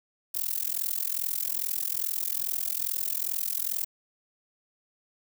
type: noise with amplitude modulation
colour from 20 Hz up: violet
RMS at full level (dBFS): -26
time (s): 0.34-3.85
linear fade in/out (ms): 10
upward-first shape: sine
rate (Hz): 42.4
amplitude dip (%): 100
effects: none